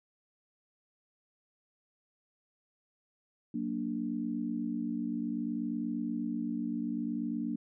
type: chord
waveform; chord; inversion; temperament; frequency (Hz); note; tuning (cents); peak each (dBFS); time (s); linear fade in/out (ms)
sine; Gb augmented; none; equal; 185 / 233.1 / 293.7; Gb3 / Bb3 / D4; 0 / 0 / 0; -40 / -34 / -36; 3.54-7.56; 5
effects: none